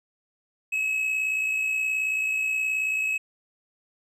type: tone with amplitude modulation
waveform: triangle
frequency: 2570 Hz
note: E7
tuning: 45 cents flat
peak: -20 dBFS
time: 0.72-3.18 s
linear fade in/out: 10 ms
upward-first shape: sine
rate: 58.7 Hz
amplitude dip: 40%
effects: resampled to 32000 Hz